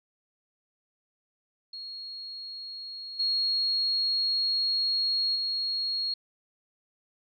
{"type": "tone with level steps", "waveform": "sine", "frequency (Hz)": 4296, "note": "C8", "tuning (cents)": 45, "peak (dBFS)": [-37, -24, -27], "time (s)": [1.73, 6.14], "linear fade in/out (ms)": 5, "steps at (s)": [3.19, 5.35], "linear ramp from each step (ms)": 10, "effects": []}